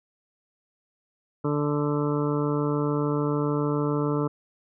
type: harmonic tone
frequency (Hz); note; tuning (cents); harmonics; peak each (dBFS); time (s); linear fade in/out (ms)
146.83; D3; 0; 1 / 2 / 3 / 4 / 6 / 7 / 8 / 9; -27 / -27 / -28 / -36 / -39 / -37 / -38 / -37; 1.44-4.28; 10
effects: none